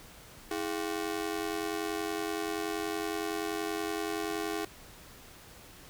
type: ring-modulated tone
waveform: sawtooth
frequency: 370 Hz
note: F#4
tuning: in tune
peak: -25 dBFS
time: 0.51-4.65 s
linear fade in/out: 0 ms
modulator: 45.3 Hz
effects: pink hiss -52 dBFS RMS until 5.89 s